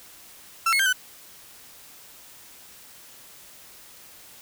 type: tone with pitch steps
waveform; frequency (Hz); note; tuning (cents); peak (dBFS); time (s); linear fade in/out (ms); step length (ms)
35% pulse; 1342 / 2174 / 1581 / 1504; E6 / C#7 / G6 / F#6; +31 / -34 / +14 / +28; -17; 0.66-0.928; 5; 67
effects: white hiss -48 dBFS RMS until 4.41 s